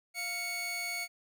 sawtooth tone pair together, 698.5 / 2218 Hz, F5 / C#7, 0 / 0 cents, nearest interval octave + minor sixth, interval 2000 cents, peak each -40 / -31 dBFS, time 0.14-1.08 s, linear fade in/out 50 ms, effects none

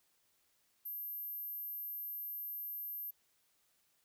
sine tone, 12960 Hz, G#9, 43 cents flat, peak -40 dBFS, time 0.85-3.11 s, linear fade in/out 10 ms, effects white hiss -75 dBFS RMS until 4.04 s

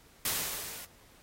white noise with level ramp, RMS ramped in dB -30 to -45 dBFS, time 0.25-0.85 s, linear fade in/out 2 ms, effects pink hiss -60 dBFS RMS until 1.22 s + AAC 48 kbps

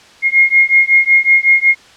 sine beating tone pair, 2141 / 2146.4 Hz, C7 / C7, +39 / +44 cents, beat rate 5.4 Hz, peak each -10 dBFS, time 0.22-1.75 s, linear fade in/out 50 ms, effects white hiss -42 dBFS RMS until 1.96 s + low-pass 5000 Hz 12 dB/octave

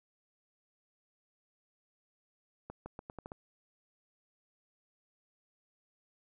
accelerating click train, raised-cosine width 1 ms, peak -29 dBFS, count 7, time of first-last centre 2.7-3.319 s, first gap 160 ms, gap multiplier 0.82, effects none

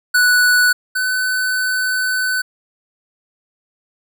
square tone pair in turn, 1480 / 1507.6 Hz, F#6 / F#6, 0 / +32 cents, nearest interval unison, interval 32 cents, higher second, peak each -11 / -17 dBFS, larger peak first, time 0.14-0.73 / 0.95-2.42 s, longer second, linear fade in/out 10 ms, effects none

